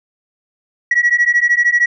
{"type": "beating tone pair", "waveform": "sine", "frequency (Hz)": [1918, 1931], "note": ["A#6", "B6"], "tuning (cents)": [49, -39], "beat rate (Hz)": 13, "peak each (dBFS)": -12, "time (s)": [0.91, 1.86], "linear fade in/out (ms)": 5, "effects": ["tanh soft clip ceiling -6 dBFS"]}